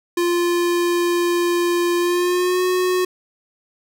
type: tone with pitch glide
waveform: square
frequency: 348.1 to 365.6 Hz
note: F4 to F#4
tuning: -6 to -21 cents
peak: -17 dBFS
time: 0.17-3.05 s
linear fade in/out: 5 ms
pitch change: +85 cents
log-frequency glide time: 1.98-2.62 s
effects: none